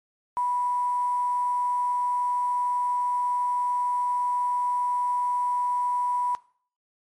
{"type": "tone with quantisation", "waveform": "sine", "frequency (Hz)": 983, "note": "B5", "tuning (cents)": -8, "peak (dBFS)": -23, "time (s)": [0.37, 6.35], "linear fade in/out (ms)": 0, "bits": 8, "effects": ["noise-tail reverb RT60 0.5 s tail -19 dB re dry", "MP3 48 kbps"]}